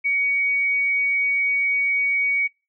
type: tone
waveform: sine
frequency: 2248 Hz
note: C#7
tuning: 24 cents sharp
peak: -18 dBFS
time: 0.04-2.48 s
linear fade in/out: 20 ms
effects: noise-tail reverb RT60 0.3 s tail -25 dB re dry